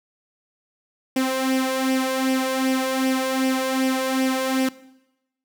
sawtooth tone with flanger, 262.2 Hz, C4, 4 cents sharp, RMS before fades -22 dBFS, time 1.16-4.69 s, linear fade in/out 5 ms, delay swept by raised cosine 0.36 to 1.86 ms, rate 2.6 Hz, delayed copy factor +0.6, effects noise-tail reverb RT60 0.9 s tail -19 dB re dry

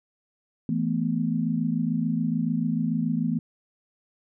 sine chord, E suspended fourth, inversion none, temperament equal, 164.81 / 220 / 246.9 Hz, E3 / A3 / B3, 0 / 0 / 0 cents, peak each -27 dBFS, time 0.69-3.39 s, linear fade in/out 2 ms, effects none

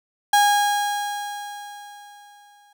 35% pulse tone with exponential decay, 820 Hz, G#5, 22 cents flat, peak -11 dBFS, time 0.33-2.73 s, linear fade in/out 5 ms, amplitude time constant 520 ms, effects none

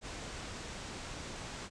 pink low-pass noise, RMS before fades -44 dBFS, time 0.01-1.7 s, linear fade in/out 50 ms, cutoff 8400 Hz, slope 48 dB/octave, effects none

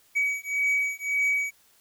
triangle beating tone pair, 2268 / 2269.8 Hz, C#7 / C#7, +39 / +40 cents, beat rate 1.8 Hz, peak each -25 dBFS, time 0.15-1.51 s, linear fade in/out 20 ms, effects white hiss -61 dBFS RMS until 1.8 s

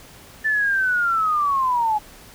sine linear sweep, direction down, 1770 to 830.6 Hz, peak -17 dBFS, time 0.44-1.99 s, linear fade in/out 20 ms, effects pink hiss -45 dBFS RMS until 2.34 s

